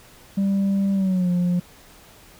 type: tone with pitch glide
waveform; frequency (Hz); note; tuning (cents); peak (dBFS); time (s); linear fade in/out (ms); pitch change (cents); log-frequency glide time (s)
sine; 196.6 to 177.19; G3 to F3; +5 to +25; -15; 0.37-1.6; 10; -180; 0.93-1.3
effects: tanh soft clip ceiling -17 dBFS + pink hiss -49 dBFS RMS until 2.39 s